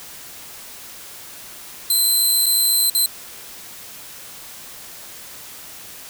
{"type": "tone with dropouts", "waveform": "10% pulse", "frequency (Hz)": 4077, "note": "C8", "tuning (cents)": -46, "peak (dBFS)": -8, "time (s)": [1.9, 3.06], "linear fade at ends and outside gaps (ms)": 2, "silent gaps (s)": [[2.459, 2.464], [2.899, 2.949]], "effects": ["white hiss -38 dBFS RMS until 6.09 s"]}